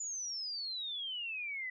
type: exponential sweep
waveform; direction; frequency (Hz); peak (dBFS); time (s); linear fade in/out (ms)
sine; down; 7040 to 1975.5; -37; 0-1.7; 5
effects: none